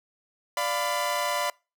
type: chord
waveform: sawtooth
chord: B diminished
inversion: first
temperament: equal with one note detuned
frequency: 587.3 / 698.5 / 1002.1 Hz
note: D5 / F5 / B5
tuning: 0 / 0 / +25 cents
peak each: -26 / -28 / -25 dBFS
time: 0.57-1.5 s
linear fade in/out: 2 ms
effects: noise-tail reverb RT60 0.3 s tail -26 dB re dry